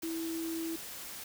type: tone in noise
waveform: sine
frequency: 328.1 Hz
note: E4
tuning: 8 cents flat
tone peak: -34 dBFS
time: 0.03-0.76 s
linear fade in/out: 5 ms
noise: white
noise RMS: -44 dBFS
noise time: 0.02-1.24 s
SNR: +7 dB
effects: none